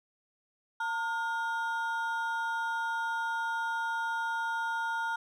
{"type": "ring-modulated tone", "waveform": "triangle", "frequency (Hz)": 1168, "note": "D6", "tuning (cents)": -10, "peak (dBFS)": -25, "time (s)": [0.8, 5.16], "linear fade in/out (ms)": 5, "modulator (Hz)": 257, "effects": []}